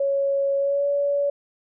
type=tone with pitch glide; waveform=sine; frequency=554.4 to 568.7 Hz; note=C#5 to C#5; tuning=0 to +44 cents; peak=-19 dBFS; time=0-1.3 s; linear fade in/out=5 ms; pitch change=+44 cents; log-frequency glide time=0.57-0.87 s; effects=none